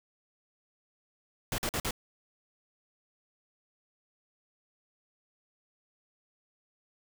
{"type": "noise bursts", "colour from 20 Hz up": "pink", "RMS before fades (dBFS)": -32, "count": 4, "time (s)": [1.52, 1.909], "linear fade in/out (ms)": 2, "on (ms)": 62, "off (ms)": 47, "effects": []}